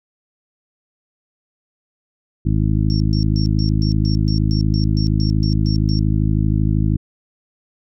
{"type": "harmonic tone", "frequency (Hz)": 52.8, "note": "G#1", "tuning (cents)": 29, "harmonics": [1, 2, 3, 4, 5, 6], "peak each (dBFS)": [-19, -18, -20, -24, -27, -27], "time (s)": [2.45, 6.97], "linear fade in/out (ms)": 10}
{"type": "tone bursts", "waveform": "sine", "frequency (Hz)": 5480, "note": "F8", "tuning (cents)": -34, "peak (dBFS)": -28, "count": 14, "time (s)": [2.9, 5.99], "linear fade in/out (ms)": 0, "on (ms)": 100, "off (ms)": 130}
{"effects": []}